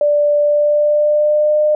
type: tone with pitch glide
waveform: sine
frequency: 587.3 to 604.5 Hz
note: D5 to D5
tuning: 0 to +50 cents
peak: -10 dBFS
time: 0.01-1.75 s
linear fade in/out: 2 ms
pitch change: +50 cents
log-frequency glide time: 0.39-1.6 s
effects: none